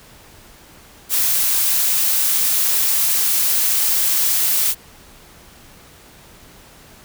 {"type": "noise", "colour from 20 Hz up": "blue", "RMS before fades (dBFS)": -17, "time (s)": [1.09, 4.75], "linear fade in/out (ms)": 50, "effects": ["pink hiss -45 dBFS RMS until 7.04 s"]}